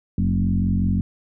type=tone with frequency modulation; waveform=sine; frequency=139.1 Hz; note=C#3; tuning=6 cents sharp; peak=-17 dBFS; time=0.18-1.01 s; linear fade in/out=2 ms; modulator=45.3 Hz; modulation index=2.2; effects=none

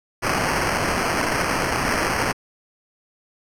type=noise with sample-and-hold; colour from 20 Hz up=white; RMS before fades=-22 dBFS; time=0.22-2.33 s; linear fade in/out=20 ms; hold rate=3675 Hz; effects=low-pass 11000 Hz 12 dB/octave

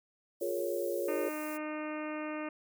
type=high-pass noise; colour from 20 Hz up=white; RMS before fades=-48 dBFS; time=0.4-1.58 s; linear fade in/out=20 ms; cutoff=8200 Hz; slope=12 dB/octave
type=chord; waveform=sine; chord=Bb minor seventh; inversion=second; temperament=equal with one note detuned; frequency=353.5 / 415.3 / 466.2 / 554.4 Hz; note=F4 / Ab4 / Bb4 / Db5; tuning=+21 / 0 / 0 / 0 cents; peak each=-36 / -38 / -39 / -35 dBFS; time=0.41-1.29 s; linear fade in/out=5 ms
type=harmonic tone; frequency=305.4 Hz; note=D#4; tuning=32 cents flat; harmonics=1 / 2 / 3 / 4 / 5 / 6 / 7 / 8 / 9; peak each=-38 / -41 / -48 / -45 / -50 / -50 / -50 / -50 / -52 dBFS; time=1.08-2.49 s; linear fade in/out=5 ms
effects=none

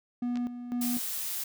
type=tone with tremolo; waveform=triangle; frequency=243.4 Hz; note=B3; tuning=25 cents flat; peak=-26 dBFS; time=0.22-0.99 s; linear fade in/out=5 ms; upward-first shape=square; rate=2 Hz; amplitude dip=65%
type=clicks; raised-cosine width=0.2 ms; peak=-27 dBFS; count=2; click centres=0.357 / 0.372 s
type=noise; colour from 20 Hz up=blue; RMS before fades=-34 dBFS; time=0.81-1.44 s; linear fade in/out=5 ms
effects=none

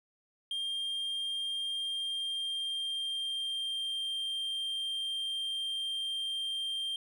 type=tone with pitch glide; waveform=triangle; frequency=3200 to 3176 Hz; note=G7 to G7; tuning=+35 to +22 cents; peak=-31 dBFS; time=0.51-6.96 s; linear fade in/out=2 ms; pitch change=-13 cents; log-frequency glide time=1.63-4.1 s; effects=none

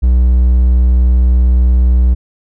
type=tone; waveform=triangle; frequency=61.74 Hz; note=B1; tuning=in tune; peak=-4 dBFS; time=0.02-2.15 s; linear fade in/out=20 ms; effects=none

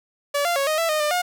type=tone with pitch steps; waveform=sawtooth; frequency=573 / 693 / 553 / 621 / 663 / 615 / 599 / 716 Hz; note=D5 / F5 / C#5 / D#5 / E5 / D#5 / D5 / F5; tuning=-43 / -14 / -4 / -3 / +10 / -20 / +34 / +43 cents; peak=-16 dBFS; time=0.34-1.22 s; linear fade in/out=10 ms; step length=110 ms; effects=none

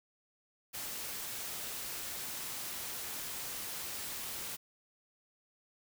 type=noise; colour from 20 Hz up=white; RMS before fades=-41 dBFS; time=0.73-4.57 s; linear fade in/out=20 ms; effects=none

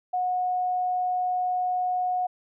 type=tone; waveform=sine; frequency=729 Hz; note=F#5; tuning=26 cents flat; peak=-23 dBFS; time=0.13-2.27 s; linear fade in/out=10 ms; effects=none

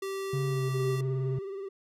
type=tone; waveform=square; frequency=388.9 Hz; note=G4; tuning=14 cents flat; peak=-33 dBFS; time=0.02-1.01 s; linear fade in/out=5 ms
type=tone with pitch glide; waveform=triangle; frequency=138.3 to 132.44 Hz; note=C#3 to C3; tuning=-4 to +21 cents; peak=-26 dBFS; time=0.33-1.39 s; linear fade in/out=5 ms; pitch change=-75 cents; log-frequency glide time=0.49-0.66 s
type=tone with vibrato; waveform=triangle; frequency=392 Hz; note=G4; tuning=in tune; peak=-33 dBFS; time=0.68-1.69 s; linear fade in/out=10 ms; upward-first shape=sine; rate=19 Hz; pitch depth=46 cents each way
effects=resampled to 32000 Hz

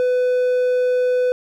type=tone; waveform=triangle; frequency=500 Hz; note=B4; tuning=21 cents sharp; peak=-13 dBFS; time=0-1.32 s; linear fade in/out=0 ms; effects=none

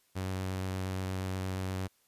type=tone with vibrato; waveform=sawtooth; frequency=94 Hz; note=F#2; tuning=28 cents sharp; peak=-29 dBFS; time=0.15-1.88 s; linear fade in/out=20 ms; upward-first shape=sine; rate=8.5 Hz; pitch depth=11 cents each way; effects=white hiss -70 dBFS RMS until 2.07 s + resampled to 32000 Hz

